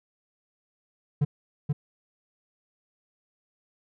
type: tone with echo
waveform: triangle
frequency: 146 Hz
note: D3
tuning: 10 cents flat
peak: -17 dBFS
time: 1.21-1.25 s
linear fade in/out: 10 ms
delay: 480 ms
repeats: 1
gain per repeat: -3 dB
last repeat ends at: 1.73 s
effects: none